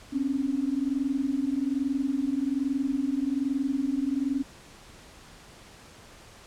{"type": "tone pair together", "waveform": "sine", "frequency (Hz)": [261.6, 282.8], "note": ["C4", "C#4"], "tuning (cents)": [0, 35], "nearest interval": "minor second", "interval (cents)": 135, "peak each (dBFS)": [-28, -27], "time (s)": [0.12, 4.43], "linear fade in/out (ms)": 20, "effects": ["pink hiss -50 dBFS RMS until 6.46 s", "low-pass 9000 Hz 12 dB/octave"]}